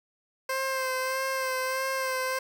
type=tone with vibrato; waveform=15% pulse; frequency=524 Hz; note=C5; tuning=2 cents sharp; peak=-21 dBFS; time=0.49-2.39 s; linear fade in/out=5 ms; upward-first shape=sine; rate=1.6 Hz; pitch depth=25 cents each way; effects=10-bit